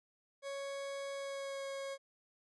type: tone with pitch glide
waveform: 40% pulse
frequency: 554.4 to 547.4 Hz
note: C#5 to C#5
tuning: 0 to -22 cents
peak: -39 dBFS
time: 0.42-1.98 s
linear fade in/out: 50 ms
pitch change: -22 cents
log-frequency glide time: 1.14-1.66 s
effects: resampled to 22050 Hz